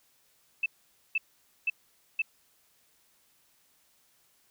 sine tone bursts, 2637 Hz, E7, in tune, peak -24 dBFS, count 4, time 0.63-2.22 s, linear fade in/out 5 ms, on 30 ms, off 490 ms, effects white hiss -67 dBFS RMS until 4.5 s

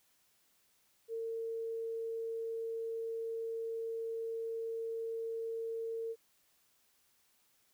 sine tone, 454.4 Hz, A#4, 44 cents flat, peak -36 dBFS, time 1.08-6.16 s, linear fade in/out 50 ms, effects white hiss -72 dBFS RMS until 7.73 s

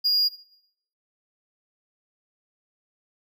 triangle tone, 4848 Hz, D#8, 46 cents flat, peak -17 dBFS, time 0.04-0.29 s, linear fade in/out 20 ms, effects noise-tail reverb RT60 0.7 s tail -17 dB re dry

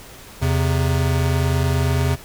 square tone pair together, 84 / 133.34 Hz, E2 / C3, +33 / +33 cents, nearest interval minor sixth, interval 800 cents, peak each -20 dBFS, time 0.41-2.16 s, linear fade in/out 20 ms, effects pink hiss -41 dBFS RMS until 2.24 s

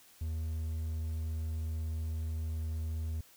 triangle tone, 79.7 Hz, D#2, 42 cents sharp, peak -31 dBFS, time 0.21-3.21 s, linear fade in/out 5 ms, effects white hiss -60 dBFS RMS until 3.36 s

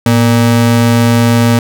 square ring-modulated tone, 174.8 Hz, F3, 2 cents sharp, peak -4 dBFS, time 0.06-1.59 s, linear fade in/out 2 ms, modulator 63.3 Hz, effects none

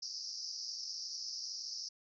pink band-pass noise, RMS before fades -43 dBFS, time 0.02-1.89 s, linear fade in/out 10 ms, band 4800 to 5700 Hz, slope 96 dB/octave, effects none

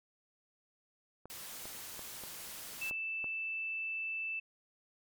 clicks, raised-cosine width 1 ms, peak -33 dBFS, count 6, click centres 1.256 / 1.655 / 1.993 / 2.237 / 2.911 / 3.243 s
white noise, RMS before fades -46 dBFS, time 1.3-2.9 s, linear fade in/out 0 ms
sine tone, 2644 Hz, E7, 5 cents sharp, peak -35 dBFS, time 2.81-4.4 s, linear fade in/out 10 ms
effects MP3 96 kbps

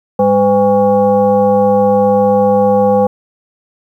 sine tone with frequency modulation, 507 Hz, B4, 45 cents sharp, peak -7 dBFS, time 0.19-3.07 s, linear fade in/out 5 ms, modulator 305 Hz, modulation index 1, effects 8-bit

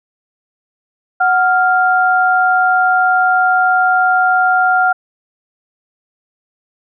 sine tone pair together, 740 / 1396.9 Hz, F#5 / F6, 0 / 0 cents, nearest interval major seventh, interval 1100 cents, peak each -12 dBFS, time 1.2-4.93 s, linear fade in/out 10 ms, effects none

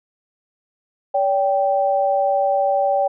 sine tone pair together, 570.7 / 783 Hz, D5 / G5, -50 / -2 cents, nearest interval perfect fourth, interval 548 cents, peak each -18 dBFS, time 1.14-3.08 s, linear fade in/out 10 ms, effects none

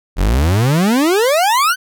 40% pulse exponential sweep, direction up, 41.24 to 1566 Hz, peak -10 dBFS, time 0.16-1.76 s, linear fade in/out 50 ms, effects none

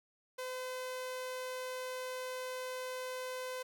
sawtooth tone, 510 Hz, C5, 44 cents flat, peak -35 dBFS, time 0.38-3.63 s, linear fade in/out 10 ms, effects 12-bit

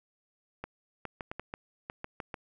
clicks, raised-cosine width 0.5 ms, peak -22 dBFS, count 10, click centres 0.64 / 1.053 / 1.208 / 1.315 / 1.396 / 1.539 / 1.899 / 2.044 / 2.202 / 2.342 s, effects none

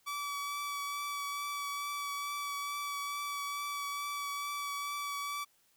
sawtooth tone with vibrato, 1147 Hz, D6, 41 cents flat, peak -32 dBFS, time 0.06-5.45 s, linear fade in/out 20 ms, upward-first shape triangle, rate 2.3 Hz, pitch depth 15 cents each way, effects white hiss -70 dBFS RMS until 5.76 s

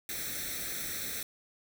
white noise with comb filter, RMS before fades -37 dBFS, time 0.09-1.23 s, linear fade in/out 2 ms, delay 0.51 ms, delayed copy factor +0.8, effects none

